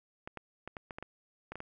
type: clicks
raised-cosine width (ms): 0.5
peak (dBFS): -26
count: 10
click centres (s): 0.275 / 0.373 / 0.676 / 0.768 / 0.908 / 0.985 / 1.026 / 1.52 / 1.556 / 1.604
effects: none